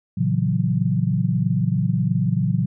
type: chord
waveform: sine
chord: F# dominant seventh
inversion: first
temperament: just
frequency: 115.62 / 138.75 / 166.5 / 185 Hz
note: A#2 / C#3 / E3 / F#3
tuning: -14 / +2 / +18 / 0 cents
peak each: -23 dBFS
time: 0.17-2.66 s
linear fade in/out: 10 ms
effects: none